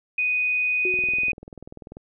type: tone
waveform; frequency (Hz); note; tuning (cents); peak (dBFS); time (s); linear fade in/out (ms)
sine; 2489; D#7; 0; -20; 0.18-1.32; 5
type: tone with exponential decay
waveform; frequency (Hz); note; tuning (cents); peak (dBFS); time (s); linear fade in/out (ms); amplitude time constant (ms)
sine; 368.1; F#4; -9; -24; 0.85-1.31; 2; 98
type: click train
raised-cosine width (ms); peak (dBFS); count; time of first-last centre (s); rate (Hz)
2; -26; 22; 0.94-1.969; 20.4
effects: none